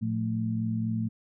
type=tone cluster; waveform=sine; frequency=113.6 / 177.7 / 221.8 Hz; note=A#2 / F3 / A3; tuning=-44 / +30 / +14 cents; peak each=-30 / -36 / -29 dBFS; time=0.01-1.09 s; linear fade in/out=20 ms; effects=none